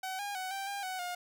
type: tone with pitch steps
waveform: sawtooth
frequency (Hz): 755 / 812 / 748 / 783 / 802 / 747 / 713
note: F#5 / G#5 / F#5 / G5 / G5 / F#5 / F5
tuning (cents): +35 / -39 / +19 / -2 / +39 / +16 / +36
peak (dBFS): -32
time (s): 0.03-1.15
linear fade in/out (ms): 5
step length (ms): 160
effects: none